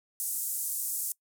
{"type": "band-pass noise", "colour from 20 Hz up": "white", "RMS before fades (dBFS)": -33, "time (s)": [0.2, 1.12], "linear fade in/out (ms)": 0, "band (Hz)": [7700, 14000], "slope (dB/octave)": 24, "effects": ["noise-tail reverb RT60 0.1 s tail -23 dB re dry"]}